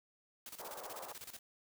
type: noise with tremolo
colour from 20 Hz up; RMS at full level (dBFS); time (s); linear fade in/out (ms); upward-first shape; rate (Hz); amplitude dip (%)
white; -48; 0.46-1.39; 2; square; 16; 75
type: band-pass noise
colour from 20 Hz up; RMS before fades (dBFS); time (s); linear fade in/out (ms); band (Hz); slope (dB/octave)
pink; -49; 0.59-1.13; 10; 480 to 1200; 24
effects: none